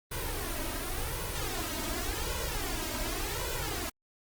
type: noise with flanger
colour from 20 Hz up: pink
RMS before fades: -34 dBFS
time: 0.11-3.9 s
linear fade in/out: 10 ms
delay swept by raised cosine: 2 to 3.2 ms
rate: 0.89 Hz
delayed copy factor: +0.9
effects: Opus 32 kbps